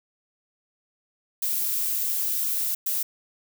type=noise bursts at uneven times; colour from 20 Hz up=violet; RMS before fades=-26 dBFS; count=2; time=1.42-2.75 / 2.86-3.03 s; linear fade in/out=5 ms; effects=none